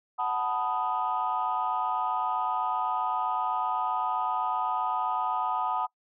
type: chord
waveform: sine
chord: B dominant seventh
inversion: second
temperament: equal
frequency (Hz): 740 / 880 / 987.8 / 1244.5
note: F#5 / A5 / B5 / D#6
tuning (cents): 0 / 0 / 0 / 0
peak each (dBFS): -31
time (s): 0.18-5.87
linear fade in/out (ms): 20
effects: noise-tail reverb RT60 0.1 s tail -23 dB re dry + tanh soft clip ceiling -18 dBFS